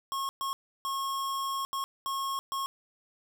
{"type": "tone bursts at uneven times", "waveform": "square", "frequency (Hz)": 1088, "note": "C#6", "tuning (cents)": -33, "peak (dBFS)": -31, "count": 6, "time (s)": [[0.12, 0.29], [0.41, 0.53], [0.85, 1.65], [1.73, 1.84], [2.06, 2.39], [2.52, 2.66]], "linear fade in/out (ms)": 0, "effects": []}